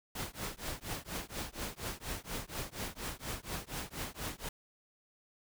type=noise with tremolo; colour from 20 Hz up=pink; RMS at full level=-37 dBFS; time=0.15-4.49 s; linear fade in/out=5 ms; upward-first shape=triangle; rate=4.2 Hz; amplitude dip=100%; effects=none